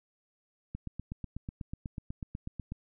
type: click train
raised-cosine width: 5 ms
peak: -25 dBFS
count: 17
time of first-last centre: 0.75-2.72 s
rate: 8.12 Hz
effects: none